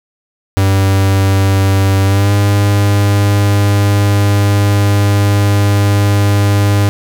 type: tone with pitch glide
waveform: 45% pulse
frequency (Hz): 97.3 to 101.49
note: G2 to G#2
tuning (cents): -12 to -39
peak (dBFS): -8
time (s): 0.57-6.89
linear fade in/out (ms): 0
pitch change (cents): +73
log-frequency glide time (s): 2.04-2.32
effects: none